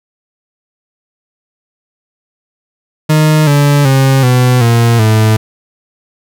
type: tone with pitch steps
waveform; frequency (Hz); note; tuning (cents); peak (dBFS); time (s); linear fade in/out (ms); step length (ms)
40% pulse; 154.4 / 144.06 / 134.41 / 125.41 / 117.01 / 109.18; D#3 / D3 / C3 / B2 / A#2 / A2; -13 / -33 / +47 / +27 / +7 / -13; -5; 3.09-5.37; 10; 380
effects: none